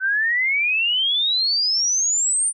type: exponential sweep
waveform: sine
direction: up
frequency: 1509 to 9270 Hz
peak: -17 dBFS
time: 0-2.53 s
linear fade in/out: 50 ms
effects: none